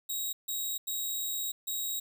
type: tone bursts at uneven times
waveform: 5% pulse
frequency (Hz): 3813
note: A#7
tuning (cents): +38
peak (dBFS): -24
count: 4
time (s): 0.09-0.33 / 0.48-0.78 / 0.87-1.52 / 1.67-2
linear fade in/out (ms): 10
effects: none